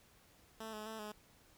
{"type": "tone with pitch steps", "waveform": "10% pulse", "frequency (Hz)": [221.4, 213.5, 221.1, 211.1], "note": ["A3", "G#3", "A3", "G#3"], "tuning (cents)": [11, 48, 9, 29], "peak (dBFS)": -36, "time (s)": [0.6, 1.12], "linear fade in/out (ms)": 5, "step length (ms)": 130, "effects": ["pink hiss -66 dBFS RMS until 1.57 s"]}